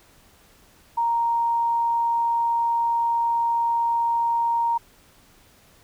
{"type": "tone", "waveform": "sine", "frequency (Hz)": 932.3, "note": "A#5", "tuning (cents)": 0, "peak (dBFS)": -19, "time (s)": [0.97, 4.78], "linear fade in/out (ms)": 10, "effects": ["pink hiss -55 dBFS RMS until 5.83 s"]}